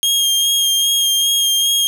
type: tone with vibrato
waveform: sawtooth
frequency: 3234 Hz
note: G#7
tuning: 47 cents flat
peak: -10 dBFS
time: 0.03-1.87 s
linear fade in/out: 0 ms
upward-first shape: sine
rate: 2.5 Hz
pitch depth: 19 cents each way
effects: none